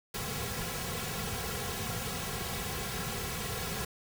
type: noise with comb filter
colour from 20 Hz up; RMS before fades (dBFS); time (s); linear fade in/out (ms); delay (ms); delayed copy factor
pink; -36; 0.14-3.85; 5; 3.3; -0.95
effects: none